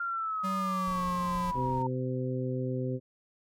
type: exponential sweep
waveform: sine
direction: down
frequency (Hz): 1396.9 to 910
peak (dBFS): -30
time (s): 0-1.87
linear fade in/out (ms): 5
type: tone with pitch glide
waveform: square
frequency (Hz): 190.9 to 179.15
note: G3 to F3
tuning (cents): -46 to +44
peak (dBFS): -33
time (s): 0.43-1.52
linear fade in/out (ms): 20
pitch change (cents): -110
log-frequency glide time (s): 0.57-1.03
type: noise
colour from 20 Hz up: brown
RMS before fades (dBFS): -44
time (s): 0.87-1.83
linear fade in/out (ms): 10
type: harmonic tone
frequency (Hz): 128.1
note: C3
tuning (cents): -36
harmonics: 1 / 2 / 3 / 4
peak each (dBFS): -32 / -35 / -37 / -38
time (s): 1.54-3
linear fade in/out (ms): 50
effects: none